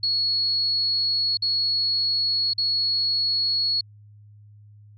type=tone with dropouts; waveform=sine; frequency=4351 Hz; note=C#8; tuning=33 cents flat; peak=-20 dBFS; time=0.03-3.81 s; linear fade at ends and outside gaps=5 ms; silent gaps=1.372-1.421 / 2.535-2.58 s; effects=added 104 Hz sine -46 dBFS peak until 4.97 s